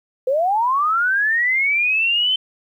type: linear sweep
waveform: sine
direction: up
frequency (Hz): 493.9 to 3090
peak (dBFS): -15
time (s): 0.27-2.36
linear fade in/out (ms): 5
effects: 9-bit